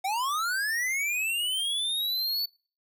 square linear sweep, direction up, 734 to 4507 Hz, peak -27 dBFS, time 0.04-2.46 s, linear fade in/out 10 ms, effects noise-tail reverb RT60 0.4 s tail -26 dB re dry

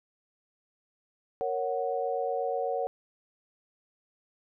sine chord, F# major, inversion first, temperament equal, 466.2 / 554.4 / 740 Hz, A#4 / C#5 / F#5, 0 / 0 / 0 cents, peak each -32 / -32 / -32 dBFS, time 1.41-2.87 s, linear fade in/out 0 ms, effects none

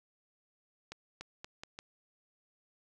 accelerating click train, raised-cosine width 0.2 ms, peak -26 dBFS, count 5, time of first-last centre 0.92-1.789 s, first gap 290 ms, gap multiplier 0.81, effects none

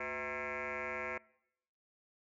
sine tone with frequency modulation, 1352 Hz, E6, 43 cents sharp, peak -36 dBFS, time 0-1.18 s, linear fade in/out 5 ms, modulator 141 Hz, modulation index 7.2, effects noise-tail reverb RT60 0.8 s tail -24 dB re dry + tanh soft clip ceiling -32 dBFS

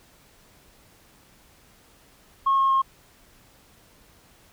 sine tone with pitch steps, 1086 / 1079.7 / 1073.5 Hz, C#6 / C#6 / C6, -36 / -46 / +44 cents, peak -16 dBFS, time 2.46-2.82 s, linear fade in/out 10 ms, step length 120 ms, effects tanh soft clip ceiling -14 dBFS + pink hiss -56 dBFS RMS until 4.52 s

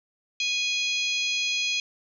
harmonic tone with a mistuned harmonic, 829 Hz, G#5, 3 cents flat, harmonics 3 / 4 / 5 / 6 / 7 / 8, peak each -27 / -29 / -32 / -37 / -37 / -40 dBFS, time 0.4-1.8 s, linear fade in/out 2 ms, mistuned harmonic 7, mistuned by +81 cents, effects 10-bit

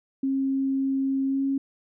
sine tone with pitch glide, 269.6 to 272.9 Hz, C#4 to C#4, -48 to -27 cents, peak -22 dBFS, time 0.23-1.58 s, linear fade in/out 5 ms, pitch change +21 cents, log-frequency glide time 1.25-1.44 s, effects none

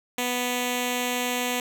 5% pulse tone with notch filter, 246.9 Hz, B3, in tune, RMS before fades -27 dBFS, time 0.18-1.6 s, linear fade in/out 2 ms, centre 1400 Hz, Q 1.3, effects none

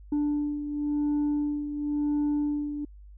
sine beating tone pair, 293.7 / 294.65 Hz, D4 / D4, 0 / +6 cents, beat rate 0.95 Hz, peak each -24 / -30 dBFS, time 0.12-2.85 s, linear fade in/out 5 ms, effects tanh soft clip ceiling -22 dBFS + added 50 Hz sine -45 dBFS peak until 3.17 s

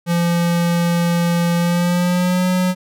square tone with pitch glide, 171.6 to 182.86 Hz, F3 to F#3, -30 to -20 cents, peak -15 dBFS, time 0.06-2.75 s, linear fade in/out 50 ms, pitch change +110 cents, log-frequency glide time 1.57-2.47 s, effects none

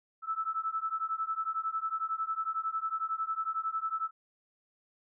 sine beating tone pair, 1308 / 1319 Hz, E6 / E6, -14 / +1 cents, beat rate 11 Hz, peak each -34 / -34 dBFS, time 0.22-4.11 s, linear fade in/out 50 ms, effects none

